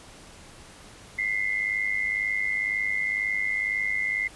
sine tone pair together, 2019 / 2121 Hz, B6 / C7, +38 / +23 cents, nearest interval minor second, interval 85 cents, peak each -27 dBFS, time 1.18-4.28 s, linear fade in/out 10 ms, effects pink hiss -48 dBFS RMS until 4.35 s + resampled to 24000 Hz

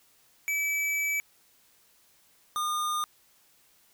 square tone pair in turn, 2300 / 1215.4 Hz, D7 / D#6, -37 / -41 cents, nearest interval major seventh, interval 1104 cents, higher first, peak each -27 / -28 dBFS, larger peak first, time 0.48-1.2 / 2.56-3.04 s, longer first, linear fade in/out 0 ms, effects white hiss -63 dBFS RMS until 3.93 s

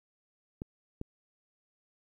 clicks, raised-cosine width 3 ms, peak -24 dBFS, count 2, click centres 0.619 / 1.014 s, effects 11-bit

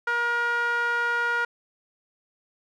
sawtooth tone with band-pass filter, 475 Hz, A#4, 33 cents sharp, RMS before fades -25 dBFS, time 0.07-1.45 s, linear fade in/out 5 ms, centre 1400 Hz, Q 4, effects none

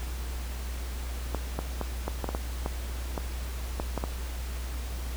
clicks, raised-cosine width 1 ms, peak -16 dBFS, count 12, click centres 1.347 / 1.59 / 1.813 / 2.08 / 2.243 / 2.29 / 2.349 / 2.661 / 3.178 / 3.799 / 3.977 / 4.039 s, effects added 61 Hz sine -32 dBFS peak until 5.16 s + pink hiss -43 dBFS RMS until 5.16 s

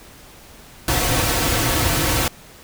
pink noise with comb filter, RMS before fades -19 dBFS, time 0.88-2.28 s, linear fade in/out 2 ms, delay 4.9 ms, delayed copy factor -0.65, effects pink hiss -44 dBFS RMS until 2.63 s

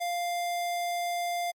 square tone, 698.5 Hz, F5, in tune, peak -29 dBFS, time 0-1.52 s, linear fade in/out 20 ms, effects MP3 64 kbps

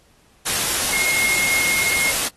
sine tone in noise, 2151 Hz, C7, 47 cents sharp, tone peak -19 dBFS, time 0.92-2.12 s, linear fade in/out 20 ms, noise white, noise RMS -21 dBFS, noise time 0.45-2.29 s, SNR -1 dB, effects pink hiss -57 dBFS RMS until 2.36 s + AAC 32 kbps

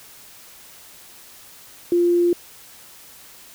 sine tone, 348 Hz, F4, 6 cents flat, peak -14 dBFS, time 1.92-2.33 s, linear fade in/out 2 ms, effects white hiss -45 dBFS RMS until 3.54 s

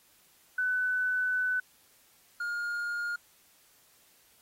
sine / triangle tone pair in turn, 1500 / 1419.9 Hz, F#6 / F6, +23 / +28 cents, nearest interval minor second, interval 95 cents, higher first, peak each -26 / -29 dBFS, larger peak first, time 0.58-1.6 / 2.4-3.16 s, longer first, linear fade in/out 5 ms, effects white hiss -63 dBFS RMS until 4.41 s + AAC 48 kbps

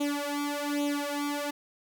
sawtooth tone with flanger, 289.2 Hz, D4, 27 cents flat, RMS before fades -31 dBFS, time 0-1.51 s, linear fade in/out 10 ms, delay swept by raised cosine 0.29 to 2.59 ms, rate 1.2 Hz, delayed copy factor +0.85, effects none

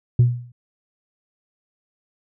sine tone with exponential decay, 121.4 Hz, B2, 29 cents flat, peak -6 dBFS, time 0.19-0.52 s, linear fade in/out 5 ms, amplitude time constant 71 ms, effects tanh soft clip ceiling -8 dBFS

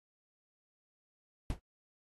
brown noise with exponential decay, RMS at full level -28 dBFS, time 1.5-1.6 s, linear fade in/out 2 ms, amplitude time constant 21 ms, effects AAC 32 kbps

